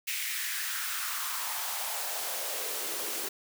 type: noise with high-pass filter sweep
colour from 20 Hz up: white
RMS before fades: -34 dBFS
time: 0.07-3.29 s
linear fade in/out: 10 ms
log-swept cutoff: 2300 to 320 Hz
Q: 2.8
effects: none